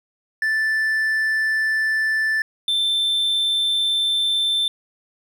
triangle tone pair in turn, 1760 / 3551 Hz, A6 / A7, 0 / +15 cents, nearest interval octave, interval 1215 cents, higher second, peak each -16 dBFS, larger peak neither, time 0.42-2.42 / 2.68-4.68 s, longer neither, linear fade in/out 2 ms, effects none

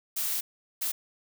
blue noise bursts at uneven times, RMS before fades -30 dBFS, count 2, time 0.16-0.41 / 0.81-0.92 s, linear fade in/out 10 ms, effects none

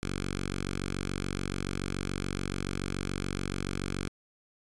5% pulse tone with notch filter, 47 Hz, F#1, 28 cents sharp, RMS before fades -34 dBFS, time 0.03-4.08 s, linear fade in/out 0 ms, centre 620 Hz, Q 0.84, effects resampled to 24000 Hz

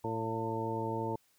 harmonic tone with a mistuned harmonic, 112.3 Hz, A2, 36 cents sharp, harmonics 1 / 2 / 3 / 4 / 5 / 6 / 8, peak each -39 / -42 / -39 / -39 / -43 / -47 / -37 dBFS, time 0.04-1.16 s, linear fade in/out 5 ms, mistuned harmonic 6, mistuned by +34 cents, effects white hiss -70 dBFS RMS until 1.38 s

